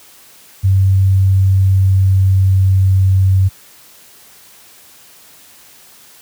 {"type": "tone with pitch glide", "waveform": "sine", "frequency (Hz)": [96, 95.12], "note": ["G2", "F#2"], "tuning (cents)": [-36, 48], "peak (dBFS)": -7, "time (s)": [0.63, 3.49], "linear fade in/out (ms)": 20, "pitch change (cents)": -16, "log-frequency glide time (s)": [0.76, 3.06], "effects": ["white hiss -43 dBFS RMS until 6.21 s", "high-pass 60 Hz 12 dB/octave"]}